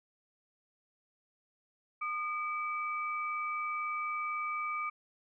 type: tone pair together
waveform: sine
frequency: 1220 / 2302 Hz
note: D#6 / D7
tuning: -34 / -35 cents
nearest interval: major seventh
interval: 1099 cents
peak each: -34 / -38 dBFS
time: 2.01-4.9 s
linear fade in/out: 10 ms
effects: none